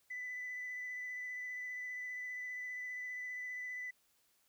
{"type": "tone with vibrato", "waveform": "sine", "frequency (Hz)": 1995, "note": "B6", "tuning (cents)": 17, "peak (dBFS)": -39, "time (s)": [0.1, 3.91], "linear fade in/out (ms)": 10, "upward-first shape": "triangle", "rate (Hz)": 15, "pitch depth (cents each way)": 16, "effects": ["tanh soft clip ceiling -37 dBFS", "white hiss -74 dBFS RMS until 4.48 s"]}